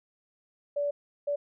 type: tone bursts at uneven times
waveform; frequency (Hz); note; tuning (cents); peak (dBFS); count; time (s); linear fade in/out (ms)
sine; 577; D5; -31; -26; 2; 0.76-0.91 / 1.27-1.36; 10
effects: none